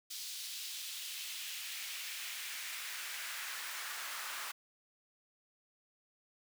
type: noise with high-pass filter sweep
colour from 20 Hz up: pink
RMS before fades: -43 dBFS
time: 0.1-4.52 s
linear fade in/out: 10 ms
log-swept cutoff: 4100 to 1200 Hz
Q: 1.5
effects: none